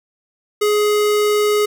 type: tone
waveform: square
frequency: 418.7 Hz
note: G#4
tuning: 14 cents sharp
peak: -14 dBFS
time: 0.61-1.66 s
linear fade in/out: 10 ms
effects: none